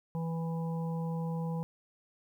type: harmonic tone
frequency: 164.81 Hz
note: E3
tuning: in tune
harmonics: 1 / 3 / 5 / 6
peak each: -32 / -42 / -46 / -48 dBFS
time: 0.15-1.63 s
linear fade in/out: 0 ms
effects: 11-bit